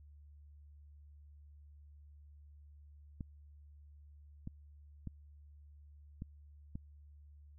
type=clicks; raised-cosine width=5 ms; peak=-30 dBFS; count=5; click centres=3.208 / 4.474 / 5.073 / 6.221 / 6.755 s; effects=added 73 Hz sine -55 dBFS peak until 7.58 s